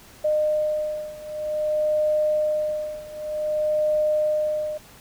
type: beating tone pair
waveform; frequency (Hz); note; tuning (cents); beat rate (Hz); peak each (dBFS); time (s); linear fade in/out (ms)
sine; 609 / 609.53; D#5 / D#5; -37 / -36; 0.53; -23 / -25; 0.24-4.78; 10
effects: pink hiss -48 dBFS RMS until 5 s